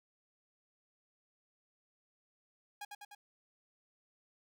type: tone with echo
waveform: sawtooth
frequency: 821 Hz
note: G#5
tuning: 20 cents flat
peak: -38 dBFS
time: 2.81-2.85 s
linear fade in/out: 5 ms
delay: 100 ms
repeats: 3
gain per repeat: -3 dB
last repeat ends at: 3.15 s
effects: none